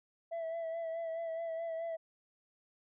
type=tone with vibrato; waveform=sine; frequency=660 Hz; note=E5; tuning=2 cents sharp; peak=-33 dBFS; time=0.31-1.97 s; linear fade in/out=20 ms; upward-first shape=sine; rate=4.7 Hz; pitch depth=31 cents each way; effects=tanh soft clip ceiling -35 dBFS